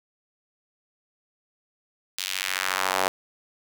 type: tone with high-pass filter sweep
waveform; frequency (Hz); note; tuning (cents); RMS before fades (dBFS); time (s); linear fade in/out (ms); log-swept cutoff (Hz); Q
sawtooth; 94; F#2; +28; -27; 2.18-3.08; 0; 3600 to 660; 1.3
effects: none